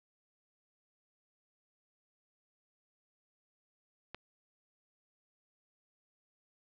click, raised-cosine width 0.3 ms, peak -26 dBFS, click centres 4.146 s, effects low-pass 5000 Hz 12 dB/octave

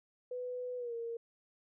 sine tone with pitch glide, 497.4 to 464.1 Hz, B4 to A#4, +12 to -8 cents, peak -37 dBFS, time 0.31-1.17 s, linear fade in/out 5 ms, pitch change -120 cents, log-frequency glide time 0.77-0.94 s, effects none

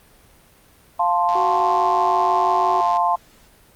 sine chord, F major, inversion none, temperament equal, 698.5 / 880 / 1046.5 Hz, F5 / A5 / C6, 0 / 0 / 0 cents, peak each -20 dBFS, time 0.99-3.16 s, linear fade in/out 10 ms
click train, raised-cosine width 0.2 ms, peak -20 dBFS, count 179, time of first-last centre 1.29-2.969 s, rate 106 Hz
harmonic tone, 372.2 Hz, F#4, 10 cents sharp, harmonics 1 / 2 / 3, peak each -26 / -29 / -31 dBFS, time 1.35-2.81 s, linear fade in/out 5 ms
effects pink hiss -52 dBFS RMS until 3.75 s + Opus 32 kbps

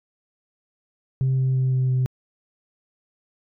sine tone with pitch steps, 131.8 / 130.97 / 130.14 / 129.31 / 128.49 Hz, C3 / C3 / C3 / C3 / C3, +13 / +2 / -9 / -20 / -31 cents, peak -16 dBFS, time 1.21-2.06 s, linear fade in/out 0 ms, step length 170 ms, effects tanh soft clip ceiling -16 dBFS

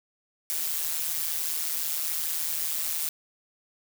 blue noise with amplitude modulation, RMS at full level -26 dBFS, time 0.5-3.09 s, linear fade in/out 0 ms, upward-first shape sine, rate 159 Hz, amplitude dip 80%, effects none

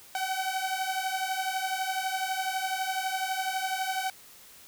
sawtooth beating tone pair, 754 / 766 Hz, F#5 / G5, +32 / -40 cents, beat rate 12 Hz, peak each -28 dBFS, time 0.15-4.1 s, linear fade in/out 2 ms, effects white hiss -52 dBFS RMS until 4.67 s

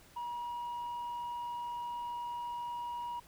sine tone, 958 Hz, A#5, 47 cents sharp, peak -34 dBFS, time 0.16-3.2 s, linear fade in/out 10 ms, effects tanh soft clip ceiling -36 dBFS + pink hiss -60 dBFS RMS until 3.27 s

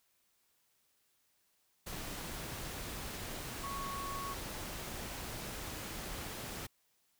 sine tone in noise, 1108.7 Hz, C#6, in tune, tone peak -40 dBFS, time 3.63-4.34 s, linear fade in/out 10 ms, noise pink, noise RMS -43 dBFS, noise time 1.86-6.67 s, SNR 0 dB, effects white hiss -75 dBFS RMS until 7.19 s

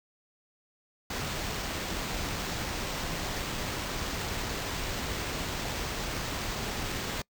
pink noise with sample-and-hold, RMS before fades -34 dBFS, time 1.1-7.22 s, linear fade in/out 5 ms, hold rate 11025 Hz, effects noise-tail reverb RT60 0.1 s tail -25 dB re dry

